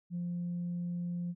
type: tone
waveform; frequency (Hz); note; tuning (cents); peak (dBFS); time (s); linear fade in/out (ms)
sine; 174.61; F3; 0; -32; 0.1-1.35; 50
effects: tanh soft clip ceiling -30 dBFS